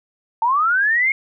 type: linear sweep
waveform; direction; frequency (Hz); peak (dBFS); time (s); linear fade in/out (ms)
sine; up; 880 to 2182; -14; 0.42-1.12; 2
effects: none